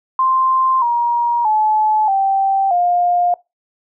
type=tone with pitch steps; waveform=sine; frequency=1046.5 / 948.6 / 859.9 / 779.5 / 706.6 Hz; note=C6 / A#5 / A5 / G5 / F5; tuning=0 / +30 / -40 / -10 / +20 cents; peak=-12 dBFS; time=0.19-3.34 s; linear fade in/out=2 ms; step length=630 ms; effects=noise-tail reverb RT60 0.2 s tail -20 dB re dry